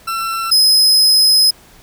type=tone pair in turn; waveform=40% pulse; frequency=1346 / 5082 Hz; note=E6 / D#8; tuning=+36 / +36 cents; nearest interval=octave + major seventh; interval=2300 cents; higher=second; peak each=-17 / -7 dBFS; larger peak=second; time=0.07-0.51 / 0.51-1.51 s; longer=second; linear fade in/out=10 ms; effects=pink hiss -45 dBFS RMS until 1.82 s